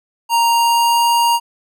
square tone with pitch glide, 932.3 to 939.3 Hz, A#5 to A#5, 0 to +13 cents, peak -12 dBFS, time 0.29-1.4 s, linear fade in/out 50 ms, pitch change +13 cents, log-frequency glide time 0.46-1.09 s, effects none

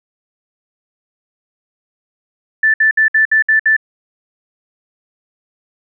sine tone bursts, 1760 Hz, A6, in tune, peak -8 dBFS, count 7, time 2.63-3.766 s, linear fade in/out 5 ms, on 110 ms, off 61 ms, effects none

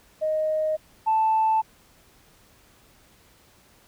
sine tone pair in turn, 622.3 / 880.1 Hz, D#5 / A5, 0 / 0 cents, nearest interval tritone, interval 600 cents, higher second, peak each -21 / -17 dBFS, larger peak second, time 0.21-0.77 / 1.06-1.62 s, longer neither, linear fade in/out 20 ms, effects tanh soft clip ceiling -14 dBFS + pink hiss -57 dBFS RMS until 3.87 s

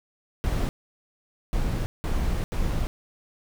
brown noise bursts at uneven times, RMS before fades -25 dBFS, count 4, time 0.44-0.69 / 1.53-1.86 / 2.04-2.44 / 2.52-2.87 s, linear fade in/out 0 ms, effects none

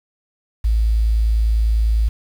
sine tone, 55 Hz, A1, in tune, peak -13 dBFS, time 0.64-2.09 s, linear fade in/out 10 ms, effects 7-bit

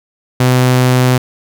sawtooth tone, 126.8 Hz, B2, 46 cents sharp, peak -4 dBFS, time 0.4-1.18 s, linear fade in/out 5 ms, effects none

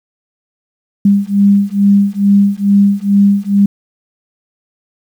sine beating tone pair, 199.3 / 201.6 Hz, G3 / G3, +29 / +49 cents, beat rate 2.3 Hz, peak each -10 dBFS, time 1.05-3.66 s, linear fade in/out 5 ms, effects 7-bit

